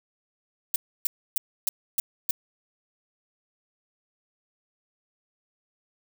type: noise bursts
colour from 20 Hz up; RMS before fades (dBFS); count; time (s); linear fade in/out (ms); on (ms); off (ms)
violet; -24; 6; 0.74-2.31; 2; 20; 290
effects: none